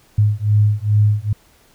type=beating tone pair; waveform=sine; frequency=103.83 / 106.23 Hz; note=G#2 / G#2; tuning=0 / +40 cents; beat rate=2.4 Hz; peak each=-15 dBFS; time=0.18-1.33 s; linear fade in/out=5 ms; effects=pink hiss -53 dBFS RMS until 1.74 s